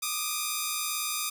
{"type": "tone pair together", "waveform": "5% pulse", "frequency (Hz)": [1186.5, 1244.5], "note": ["D6", "D#6"], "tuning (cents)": [17, 0], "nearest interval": "minor second", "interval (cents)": 83, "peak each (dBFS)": -20, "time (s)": [0.02, 1.3], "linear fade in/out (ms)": 10, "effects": []}